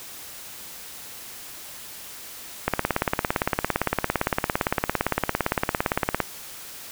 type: click train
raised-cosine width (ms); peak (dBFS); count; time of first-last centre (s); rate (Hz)
0.5; -5; 63; 2.68-6.203; 17.6
effects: white hiss -40 dBFS RMS until 6.91 s